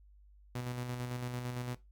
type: tone with tremolo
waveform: sawtooth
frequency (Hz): 123.47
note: B2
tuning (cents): 0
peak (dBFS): -32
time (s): 0.55-1.75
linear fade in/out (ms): 5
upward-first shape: square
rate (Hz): 8.9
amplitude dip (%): 35
effects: noise-tail reverb RT60 0.2 s tail -17 dB re dry + added 50 Hz sine -57 dBFS peak until 1.91 s